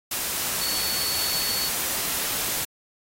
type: tone in noise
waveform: sine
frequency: 4435 Hz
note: C#8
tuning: in tune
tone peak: -28 dBFS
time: 0.61-1.69 s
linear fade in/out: 5 ms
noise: white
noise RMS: -27 dBFS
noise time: 0.11-2.65 s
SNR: -4 dB
effects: AAC 48 kbps